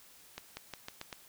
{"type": "accelerating click train", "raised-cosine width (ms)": 0.2, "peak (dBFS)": -23, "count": 6, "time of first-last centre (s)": [0.38, 1.128], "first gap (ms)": 190, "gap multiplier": 0.88, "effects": ["white hiss -58 dBFS RMS until 1.28 s"]}